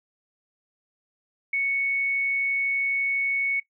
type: tone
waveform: sine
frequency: 2217 Hz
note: C#7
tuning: in tune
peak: -22 dBFS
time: 1.53-3.6 s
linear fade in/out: 5 ms
effects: noise-tail reverb RT60 0.1 s tail -19 dB re dry